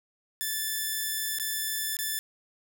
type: tone with dropouts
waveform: 5% pulse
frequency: 1752 Hz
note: A6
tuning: 8 cents flat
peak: -18 dBFS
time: 0.41-2.19 s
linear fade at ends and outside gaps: 0 ms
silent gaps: 1.386-1.398 / 1.968-1.989 s
effects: none